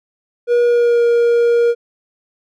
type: tone with pitch glide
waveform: triangle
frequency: 480 to 472 Hz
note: B4 to A#4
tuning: -49 to +22 cents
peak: -8 dBFS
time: 0.47-1.75 s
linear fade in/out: 50 ms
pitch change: -29 cents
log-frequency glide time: 0.62-1.04 s
effects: none